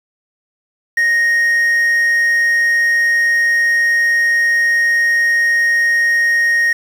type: tone with quantisation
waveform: triangle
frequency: 1864.7 Hz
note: A#6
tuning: in tune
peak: -9 dBFS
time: 0.97-6.73 s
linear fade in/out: 5 ms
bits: 6
effects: none